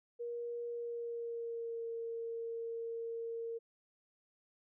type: tone with pitch glide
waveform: sine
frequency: 474.4 to 460.1 Hz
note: A#4 to A#4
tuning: +30 to -23 cents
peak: -38 dBFS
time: 0.19-3.59 s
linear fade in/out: 20 ms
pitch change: -53 cents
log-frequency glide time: 0.65-1.87 s
effects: none